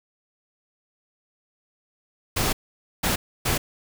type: noise bursts at uneven times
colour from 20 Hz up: pink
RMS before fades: -23 dBFS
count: 3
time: 2.36-2.53 / 3.03-3.16 / 3.45-3.58 s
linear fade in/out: 10 ms
effects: none